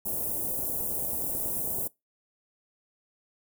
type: band-stop noise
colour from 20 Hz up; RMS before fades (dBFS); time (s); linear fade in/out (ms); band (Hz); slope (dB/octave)
white; -31; 0.05-1.88; 10; 700 to 10000; 24
type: click train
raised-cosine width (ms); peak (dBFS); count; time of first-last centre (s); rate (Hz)
2; -29; 12; 0.59-1.786; 9.2
effects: noise-tail reverb RT60 0.2 s tail -23 dB re dry